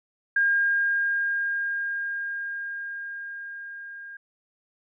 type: tone with level ramp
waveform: sine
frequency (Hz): 1614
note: G#6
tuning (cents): -50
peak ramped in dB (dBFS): -18 to -38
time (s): 0.36-4.17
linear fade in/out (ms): 5
effects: none